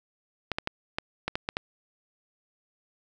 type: clicks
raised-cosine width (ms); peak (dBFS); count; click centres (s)
0.3; -12; 8; 0.517 / 0.585 / 0.674 / 0.985 / 1.28 / 1.355 / 1.489 / 1.569
effects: none